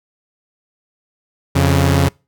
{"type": "tone pair together", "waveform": "sawtooth", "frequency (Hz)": [87.31, 138.6], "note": ["F2", "C#3"], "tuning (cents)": [0, 0], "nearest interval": "minor sixth", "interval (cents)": 800, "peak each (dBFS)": -10, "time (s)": [1.55, 2.09], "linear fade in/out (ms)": 10, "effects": ["noise-tail reverb RT60 0.3 s tail -26 dB re dry"]}